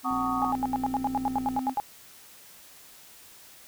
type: tone with vibrato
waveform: triangle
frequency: 260 Hz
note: C4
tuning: 11 cents flat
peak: -28 dBFS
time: 0.03-1.75 s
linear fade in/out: 50 ms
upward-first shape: sine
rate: 1.2 Hz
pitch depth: 13 cents each way
type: chord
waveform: sine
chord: D# half-diminished seventh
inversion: first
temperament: just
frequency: 746.7 / 896 / 1120.1 / 1244.5 Hz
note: F#5 / A5 / C#6 / D#6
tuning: +16 / +31 / +18 / 0 cents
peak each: -32 / -36 / -31 / -31 dBFS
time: 0.04-0.53 s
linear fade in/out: 20 ms
type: click train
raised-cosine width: 3 ms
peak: -32 dBFS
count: 89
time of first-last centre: 0.11-1.591 s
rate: 59.4 Hz
type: tone bursts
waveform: sine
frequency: 824 Hz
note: G#5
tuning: 14 cents flat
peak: -23 dBFS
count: 14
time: 0.42-1.8 s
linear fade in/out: 0 ms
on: 28 ms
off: 76 ms
effects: white hiss -51 dBFS RMS until 3.67 s